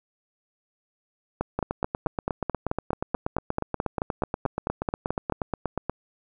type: two click trains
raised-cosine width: 1 ms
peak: -12 / -11 dBFS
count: 37 / 19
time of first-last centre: 1.59-5.896 / 1.41-5.323 s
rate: 8.36 / 4.6 Hz
effects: none